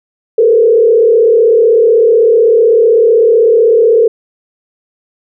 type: tone with frequency modulation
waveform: sine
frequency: 454.1 Hz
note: A#4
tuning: 45 cents flat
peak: -4 dBFS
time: 0.38-4.08 s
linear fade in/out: 5 ms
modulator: 35.9 Hz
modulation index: 0.99
effects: none